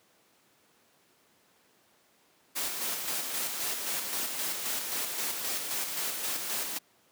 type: noise with tremolo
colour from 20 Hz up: white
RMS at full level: -32 dBFS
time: 2.55-6.79 s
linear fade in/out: 20 ms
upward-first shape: square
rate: 3.8 Hz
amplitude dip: 35%
effects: pink hiss -65 dBFS RMS until 7.11 s + high-pass 200 Hz 12 dB/octave